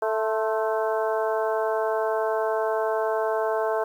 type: harmonic tone with a mistuned harmonic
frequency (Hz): 220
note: A3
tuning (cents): 0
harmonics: 2 / 3 / 4 / 5 / 6 / 7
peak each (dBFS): -26 / -26 / -30 / -33 / -37 / -36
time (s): 0.02-3.84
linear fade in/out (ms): 5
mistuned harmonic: 5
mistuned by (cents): -49
effects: 9-bit